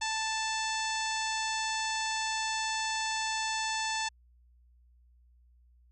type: harmonic tone with a mistuned harmonic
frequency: 881 Hz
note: A5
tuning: 2 cents sharp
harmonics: 1 / 2 / 3 / 4 / 5 / 6 / 7 / 8 / 9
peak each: -34 / -37 / -39 / -40 / -41 / -42 / -42 / -43 / -44 dBFS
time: 0.01-4.09 s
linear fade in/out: 10 ms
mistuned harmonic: 8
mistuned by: -23 cents
effects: added 60 Hz sine -59 dBFS peak until 5.91 s

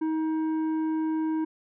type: tone with tanh clipping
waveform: sine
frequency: 316.3 Hz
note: D#4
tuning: 29 cents sharp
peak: -26 dBFS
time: 0.01-1.45 s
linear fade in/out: 10 ms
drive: 8 dB
effects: none

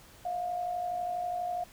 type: tone pair together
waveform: sine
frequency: 659.3 / 711.5 Hz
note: E5 / F5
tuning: 0 / +32 cents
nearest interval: minor second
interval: 132 cents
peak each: -40 / -31 dBFS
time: 0.25-1.64 s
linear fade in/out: 5 ms
effects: pink hiss -55 dBFS RMS until 1.72 s

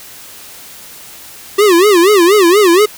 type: tone with vibrato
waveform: square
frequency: 378.3 Hz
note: F#4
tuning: 38 cents sharp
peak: -6 dBFS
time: 1.58-2.86 s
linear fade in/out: 10 ms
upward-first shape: sine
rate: 4.2 Hz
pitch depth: 210 cents each way
effects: white hiss -34 dBFS RMS until 2.97 s

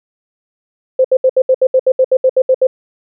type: tone bursts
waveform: sine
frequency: 519 Hz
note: C5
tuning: 14 cents flat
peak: -6 dBFS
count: 14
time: 0.99-2.67 s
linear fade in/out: 5 ms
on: 55 ms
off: 70 ms
effects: none

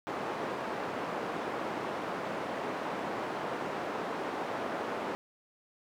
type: band-pass noise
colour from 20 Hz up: white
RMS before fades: -36 dBFS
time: 0.07-5.15 s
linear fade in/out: 0 ms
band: 220 to 940 Hz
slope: 12 dB/octave
effects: none

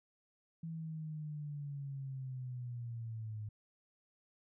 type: linear sweep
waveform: sine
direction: down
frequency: 164.81 to 105.2 Hz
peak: -40 dBFS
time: 0.63-3.49 s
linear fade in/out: 5 ms
effects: none

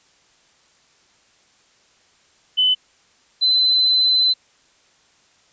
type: tone pair in turn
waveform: sine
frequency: 3018 / 4043 Hz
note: F#7 / B7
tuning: +34 / +40 cents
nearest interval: perfect fourth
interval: 506 cents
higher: second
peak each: -13 dBFS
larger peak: neither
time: 2.57-2.75 / 3.41-4.34 s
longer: second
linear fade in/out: 20 ms
effects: white hiss -57 dBFS RMS until 5.52 s + resampled to 16000 Hz

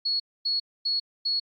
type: tone bursts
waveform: sine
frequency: 4354 Hz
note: C#8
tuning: 32 cents flat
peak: -23 dBFS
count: 4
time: 0.05-1.4 s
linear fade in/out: 10 ms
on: 150 ms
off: 250 ms
effects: AAC 48 kbps

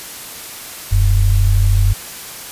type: tone pair together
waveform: sine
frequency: 42.81 / 96.1 Hz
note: F1 / G2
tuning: -34 / -34 cents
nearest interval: octave + major second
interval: 1400 cents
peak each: -12 dBFS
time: 0.91-1.94 s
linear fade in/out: 20 ms
effects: white hiss -31 dBFS RMS until 2.51 s + resampled to 32000 Hz

